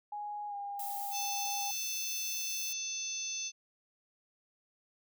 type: tone with pitch glide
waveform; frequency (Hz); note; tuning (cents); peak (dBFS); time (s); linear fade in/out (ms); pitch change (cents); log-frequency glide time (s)
sine; 830 to 807.3; G#5 to G#5; -1 to -49; -37; 0.12-1.71; 5; -48; 0.48-0.55
type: noise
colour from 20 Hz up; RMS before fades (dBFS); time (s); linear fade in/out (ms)
violet; -42; 0.79-2.73; 5
type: harmonic tone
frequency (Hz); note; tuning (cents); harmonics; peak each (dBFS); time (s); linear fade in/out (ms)
880; A5; 0; 3 / 4 / 5 / 6 / 7; -44 / -45 / -46 / -46 / -37; 1.11-3.52; 50
effects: none